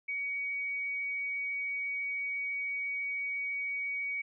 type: tone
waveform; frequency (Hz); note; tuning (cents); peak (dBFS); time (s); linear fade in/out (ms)
sine; 2253; C#7; +28; -32; 0.08-4.22; 10
effects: none